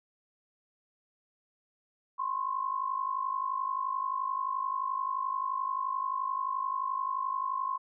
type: tone pair together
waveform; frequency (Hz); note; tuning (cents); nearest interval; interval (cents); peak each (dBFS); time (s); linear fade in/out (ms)
sine; 1028.5 / 1080; C6 / C#6; -30 / -45; minor second; 85; -33 / -32; 2.18-7.78; 20
effects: none